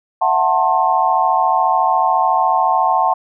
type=chord; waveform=sine; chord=F# half-diminished seventh; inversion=third; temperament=just; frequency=666 / 740 / 888 / 1065.6 Hz; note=E5 / F#5 / A5 / C6; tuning=+18 / 0 / +16 / +31 cents; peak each=-22 / -16 / -16 / -18 dBFS; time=0.21-3.14 s; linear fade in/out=10 ms; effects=none